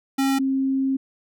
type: tone pair in turn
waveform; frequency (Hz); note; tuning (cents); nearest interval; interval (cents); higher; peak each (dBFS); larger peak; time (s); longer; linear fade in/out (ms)
square / sine; 270.8 / 267.8; C#4 / C4; -40 / +40; unison; 20; first; -19; neither; 0.18-0.39 / 0.39-0.97; second; 10
effects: none